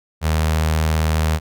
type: tone with notch filter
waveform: sawtooth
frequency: 78.7 Hz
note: D#2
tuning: 20 cents sharp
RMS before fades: -18 dBFS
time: 0.21-1.4 s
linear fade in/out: 50 ms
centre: 310 Hz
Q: 1.3
effects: none